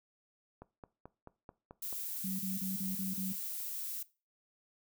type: click train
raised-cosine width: 1 ms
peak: -34 dBFS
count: 7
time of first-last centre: 0.62-1.927 s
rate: 4.59 Hz
type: noise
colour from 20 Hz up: violet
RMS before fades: -40 dBFS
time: 1.82-4.03 s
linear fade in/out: 5 ms
type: tone bursts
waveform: sine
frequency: 190.4 Hz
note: F#3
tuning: 50 cents sharp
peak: -36 dBFS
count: 6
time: 2.24-3.325 s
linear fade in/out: 5 ms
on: 150 ms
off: 37 ms
effects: noise-tail reverb RT60 0.3 s tail -19 dB re dry